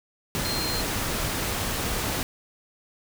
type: tone in noise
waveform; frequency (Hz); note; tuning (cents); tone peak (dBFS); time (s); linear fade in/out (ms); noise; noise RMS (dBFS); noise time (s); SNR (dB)
sine; 4186; C8; 0; -30; 0.45-0.81; 0; pink; -28; 0.35-2.23; -5
effects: none